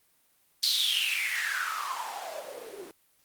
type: noise with band-pass filter sweep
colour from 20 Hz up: blue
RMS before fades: -30 dBFS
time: 0.63-2.91 s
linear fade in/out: 0 ms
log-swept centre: 4400 to 340 Hz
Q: 8.7
effects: white hiss -67 dBFS RMS until 3.24 s + Opus 32 kbps